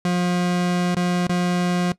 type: tone with dropouts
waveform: 40% pulse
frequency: 177.8 Hz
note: F3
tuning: 31 cents sharp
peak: -17 dBFS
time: 0.05-1.92 s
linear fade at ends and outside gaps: 2 ms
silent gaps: 0.947-0.967 / 1.269-1.294 s
effects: noise-tail reverb RT60 0.1 s tail -18 dB re dry + low-pass 8000 Hz 12 dB/octave